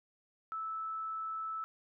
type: tone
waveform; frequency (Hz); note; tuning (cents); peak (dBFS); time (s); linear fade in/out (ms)
sine; 1311; E6; -10; -36; 0.52-1.64; 0
effects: none